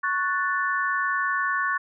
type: chord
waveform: sine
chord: F# minor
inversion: second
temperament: equal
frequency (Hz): 1108.7 / 1480 / 1760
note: C#6 / F#6 / A6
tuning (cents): 0 / 0 / 0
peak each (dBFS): -26 / -27 / -27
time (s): 0.03-1.78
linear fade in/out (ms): 10
effects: none